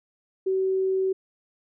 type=tone; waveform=sine; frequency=380 Hz; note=F#4; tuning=46 cents sharp; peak=-21 dBFS; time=0.46-1.13 s; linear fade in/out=10 ms; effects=none